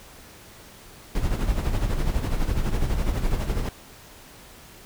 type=noise with tremolo; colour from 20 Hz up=brown; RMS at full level=-21 dBFS; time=1.15-3.69 s; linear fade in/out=2 ms; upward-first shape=sine; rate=12 Hz; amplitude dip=60%; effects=pink hiss -47 dBFS RMS until 4.85 s